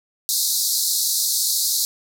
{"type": "band-pass noise", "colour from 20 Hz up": "pink", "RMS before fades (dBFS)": -21, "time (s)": [0.29, 1.85], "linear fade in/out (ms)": 0, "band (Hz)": [3900, 16000], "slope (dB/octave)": 96, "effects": []}